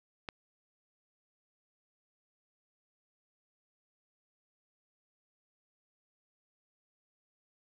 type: click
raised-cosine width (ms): 0.3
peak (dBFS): -22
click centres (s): 0.288
effects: none